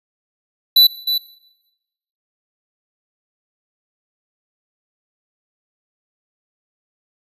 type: tone with echo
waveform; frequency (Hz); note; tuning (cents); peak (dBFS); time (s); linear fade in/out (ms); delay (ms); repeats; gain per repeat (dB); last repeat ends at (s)
square; 3974; B7; +10; -8; 0.76-0.87; 5; 310; 1; -9; 1.18
effects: noise-tail reverb RT60 1.0 s tail -18 dB re dry + resampled to 32000 Hz